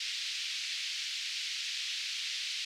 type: band-pass noise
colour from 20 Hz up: white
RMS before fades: -37 dBFS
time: 0-2.65 s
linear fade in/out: 5 ms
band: 2300 to 4900 Hz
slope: 24 dB/octave
effects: none